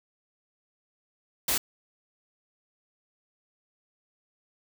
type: noise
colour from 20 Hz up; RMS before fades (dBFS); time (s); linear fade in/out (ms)
white; -26; 1.48-1.58; 5
effects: none